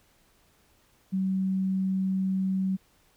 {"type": "tone", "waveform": "sine", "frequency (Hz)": 189.9, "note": "F#3", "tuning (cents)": 45, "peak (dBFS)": -24, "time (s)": [1.12, 2.77], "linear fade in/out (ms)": 20, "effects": ["pink hiss -64 dBFS RMS until 3.16 s"]}